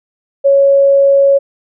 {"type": "tone", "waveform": "sine", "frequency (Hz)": 554.4, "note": "C#5", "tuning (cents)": 0, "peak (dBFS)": -5, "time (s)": [0.44, 1.39], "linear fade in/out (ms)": 20, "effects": []}